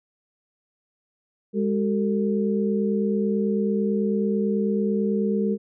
sine tone cluster, 204.7 / 381.5 / 450.6 Hz, G#3 / G4 / A4, -25 / -47 / +41 cents, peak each -22 / -28 / -26 dBFS, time 1.53-5.58 s, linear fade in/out 50 ms, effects none

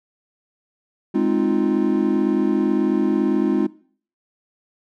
triangle chord, F minor seventh, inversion first, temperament equal, 207.7 / 261.6 / 311.1 / 349.2 Hz, Ab3 / C4 / Eb4 / F4, 0 / 0 / 0 / 0 cents, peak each -20 dBFS, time 1.14-3.67 s, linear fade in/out 10 ms, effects noise-tail reverb RT60 0.5 s tail -20 dB re dry

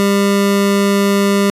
25% pulse tone, 199.8 Hz, G3, 33 cents sharp, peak -7 dBFS, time 0-1.5 s, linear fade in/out 0 ms, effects resampled to 32000 Hz

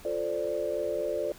sine chord, D minor seventh, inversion first, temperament equal, 349.2 / 440 / 523.3 / 587.3 Hz, F4 / A4 / C5 / D5, 0 / 0 / 0 / 0 cents, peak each -36 / -34 / -34 / -31 dBFS, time 0.05-1.32 s, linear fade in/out 2 ms, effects pink hiss -51 dBFS RMS until 1.38 s

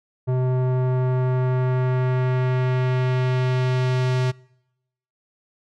square tone with low-pass filter sweep, 127.7 Hz, C3, 42 cents flat, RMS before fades -21 dBFS, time 0.27-4.32 s, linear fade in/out 20 ms, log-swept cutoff 710 to 5400 Hz, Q 0.84, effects noise-tail reverb RT60 0.9 s tail -25 dB re dry

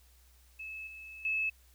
sine tone with level steps, 2600 Hz, E7, 24 cents flat, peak -40 / -45 / -29 dBFS, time 0.59-1.5 s, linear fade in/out 10 ms, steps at 0.87 / 1.25 s, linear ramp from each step 2 ms, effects added 62 Hz sine -60 dBFS peak until 1.74 s + white hiss -66 dBFS RMS until 1.74 s

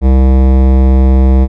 sine tone with hard clipping, 65.41 Hz, C2, in tune, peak -6 dBFS, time 0.01-1.48 s, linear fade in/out 50 ms, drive 17 dB, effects none

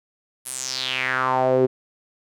sawtooth tone with band-pass filter sweep, 129.7 Hz, C3, 15 cents flat, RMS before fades -22 dBFS, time 0.45-1.67 s, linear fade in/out 20 ms, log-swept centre 11000 to 360 Hz, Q 4.5, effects none

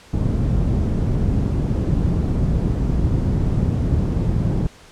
white low-pass noise, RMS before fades -19 dBFS, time 0.13-4.67 s, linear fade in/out 5 ms, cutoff 150 Hz, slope 12 dB/octave, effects pink hiss -46 dBFS RMS until 4.91 s + low-pass 8000 Hz 12 dB/octave

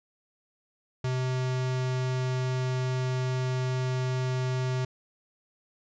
square tone, 128.4 Hz, C3, 32 cents flat, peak -27 dBFS, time 1.04-4.85 s, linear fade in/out 5 ms, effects resampled to 16000 Hz

